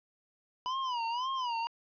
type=tone with vibrato; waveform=square; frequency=987.8 Hz; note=B5; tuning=in tune; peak=-32 dBFS; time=0.66-1.67 s; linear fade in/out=0 ms; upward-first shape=sine; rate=1.9 Hz; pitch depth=140 cents each way; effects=resampled to 11025 Hz + 11-bit

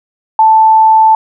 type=tone; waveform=sine; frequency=880 Hz; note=A5; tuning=in tune; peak=-3 dBFS; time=0.39-1.15 s; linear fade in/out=2 ms; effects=none

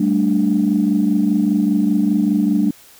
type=chord; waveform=sine; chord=G suspended second; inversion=none; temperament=equal with one note detuned; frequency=194.98 / 220 / 293.7 Hz; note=G3 / A3 / D4; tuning=-9 / 0 / 0 cents; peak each=-17 dBFS; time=0-2.71 s; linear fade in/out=5 ms; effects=tanh soft clip ceiling -5 dBFS + white hiss -46 dBFS RMS until 2.99 s

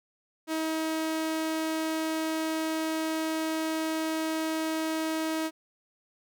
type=tone; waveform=sawtooth; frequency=318.4 Hz; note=D#4; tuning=40 cents sharp; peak=-24 dBFS; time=0.47-5.51 s; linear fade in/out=50 ms; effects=none

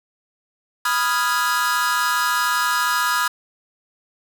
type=chord; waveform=45% pulse; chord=F half-diminished seventh; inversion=second; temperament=equal; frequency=987.8 / 1244.5 / 1396.9 / 1661.2 Hz; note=Cb6 / Eb6 / F6 / Ab6; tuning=0 / 0 / 0 / 0 cents; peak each=-24 / -23 / -24 / -24 dBFS; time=0.85-3.28 s; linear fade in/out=5 ms; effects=none

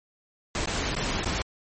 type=noise with dropouts; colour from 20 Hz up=pink; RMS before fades=-28 dBFS; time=0.55-1.42 s; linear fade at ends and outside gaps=1 ms; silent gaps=0.658-0.673 / 0.952-0.964 / 1.246-1.257 s; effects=MP3 32 kbps

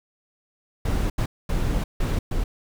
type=noise bursts at uneven times; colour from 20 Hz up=brown; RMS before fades=-23 dBFS; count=5; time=0.85-1.1 / 1.18-1.26 / 1.49-1.84 / 2-2.19 / 2.31-2.44 s; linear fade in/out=5 ms; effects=none

